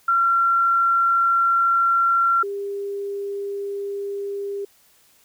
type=tone pair in turn; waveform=sine; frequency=1367 / 400.7 Hz; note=F6 / G4; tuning=-37 / +38 cents; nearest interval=octave + major sixth; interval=2125 cents; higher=first; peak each=-15 / -25 dBFS; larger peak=first; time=0.08-2.43 / 2.43-4.65 s; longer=first; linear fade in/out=5 ms; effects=white hiss -57 dBFS RMS until 5.24 s